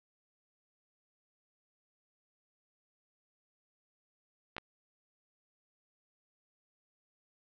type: clicks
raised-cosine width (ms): 0.3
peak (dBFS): -23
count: 2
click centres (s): 4.566 / 4.582
effects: low-pass 4000 Hz 12 dB/octave